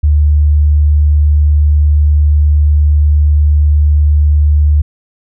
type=tone; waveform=sine; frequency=74.3 Hz; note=D2; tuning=21 cents sharp; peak=-5 dBFS; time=0.03-4.82 s; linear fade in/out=10 ms; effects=none